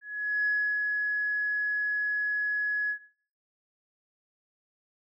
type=tone with ADSR envelope; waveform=sine; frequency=1686 Hz; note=G#6; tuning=26 cents sharp; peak=-22 dBFS; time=0.01-2.99 s; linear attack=450 ms; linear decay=320 ms; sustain=-3 dB; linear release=90 ms; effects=noise-tail reverb RT60 0.5 s tail -17 dB re dry + tanh soft clip ceiling -18 dBFS